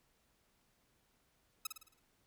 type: tone with echo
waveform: 5% pulse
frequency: 1288 Hz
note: E6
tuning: 41 cents flat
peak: -24 dBFS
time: 1.65-1.67 s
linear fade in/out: 5 ms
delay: 54 ms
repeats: 6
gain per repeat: -6 dB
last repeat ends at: 1.994 s
effects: pink hiss -75 dBFS RMS until 2.26 s